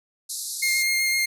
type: band-pass noise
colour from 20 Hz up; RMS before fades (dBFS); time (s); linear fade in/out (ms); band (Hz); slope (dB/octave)
white; -32; 0.29-0.83; 10; 3900 to 12000; 96
type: tone with vibrato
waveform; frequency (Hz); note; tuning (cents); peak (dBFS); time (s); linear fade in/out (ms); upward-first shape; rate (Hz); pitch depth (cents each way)
sawtooth; 2126; C7; +27; -17; 0.62-1.26; 10; square; 7.9; 9
effects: none